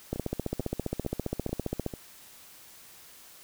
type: two click trains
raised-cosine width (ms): 2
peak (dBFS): -16 / -23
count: 27 / 5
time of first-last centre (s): 0.13-1.863 / 0.16-1.938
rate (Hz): 15 / 2.25
effects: white hiss -52 dBFS RMS until 3.43 s